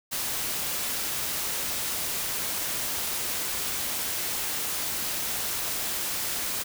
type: noise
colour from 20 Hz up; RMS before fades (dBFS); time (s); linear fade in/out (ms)
white; -30; 0.11-6.64; 20
effects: none